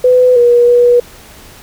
sine tone with pitch steps, 502 / 480.5 / 484.5 Hz, B4 / B4 / B4, +28 / -48 / -33 cents, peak -4 dBFS, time 0.04-1 s, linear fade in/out 5 ms, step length 320 ms, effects pink hiss -37 dBFS RMS until 1.62 s

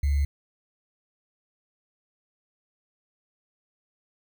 sine tone with sample-and-hold, 70.9 Hz, C#2, 40 cents sharp, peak -20 dBFS, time 0.03-0.25 s, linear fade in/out 5 ms, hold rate 2100 Hz, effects none

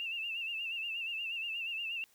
sine tone with vibrato, 2717 Hz, F7, 48 cents flat, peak -35 dBFS, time 0-2.04 s, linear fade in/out 0 ms, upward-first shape sine, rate 8.4 Hz, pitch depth 75 cents each way, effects white hiss -67 dBFS RMS until 2.14 s

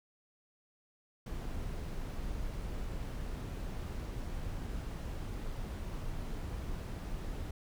brown noise, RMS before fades -39 dBFS, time 1.26-7.51 s, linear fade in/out 5 ms, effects none

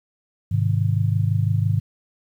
sine chord, Ab major, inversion none, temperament just, 103.83 / 129.78 / 155.74 Hz, Ab2 / C3 / Eb3, 0 / -14 / +2 cents, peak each -19 / -24 / -24 dBFS, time 0.51-1.8 s, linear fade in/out 10 ms, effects 9-bit

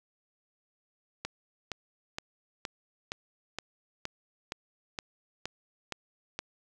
click train, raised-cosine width 0.2 ms, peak -17 dBFS, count 12, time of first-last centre 1.25-6.39 s, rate 2.14 Hz, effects none

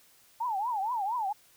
sine tone with vibrato, 876 Hz, A5, 8 cents flat, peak -28 dBFS, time 0.4-1.33 s, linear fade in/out 10 ms, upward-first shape triangle, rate 4.3 Hz, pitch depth 270 cents each way, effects white hiss -61 dBFS RMS until 1.56 s

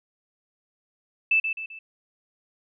sine tone with echo, 2637 Hz, E7, in tune, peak -17 dBFS, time 1.31-1.4 s, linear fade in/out 5 ms, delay 130 ms, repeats 3, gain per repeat -7 dB, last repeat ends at 1.79 s, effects none

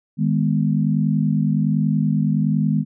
sine chord, G# minor, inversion second, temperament equal with one note detuned, 155.56 / 205.6 / 246.9 Hz, D#3 / G#3 / B3, 0 / -17 / 0 cents, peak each -19 / -20 / -23 dBFS, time 0.17-2.85 s, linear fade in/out 50 ms, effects none

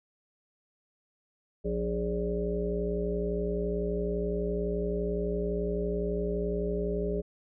harmonic tone with a mistuned harmonic, 58.9 Hz, A#1, 19 cents sharp, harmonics 1 / 3 / 5 / 7 / 9 / 10, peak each -34 / -34 / -42 / -31 / -42 / -38 dBFS, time 1.64-7.22 s, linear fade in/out 20 ms, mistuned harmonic 9, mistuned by +23 cents, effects none

